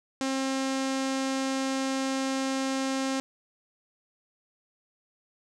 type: tone with low-pass filter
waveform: sawtooth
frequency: 267 Hz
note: C4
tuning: 35 cents sharp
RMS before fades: -29 dBFS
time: 0.21-3.2 s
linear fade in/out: 0 ms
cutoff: 7100 Hz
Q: 1.7
effects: none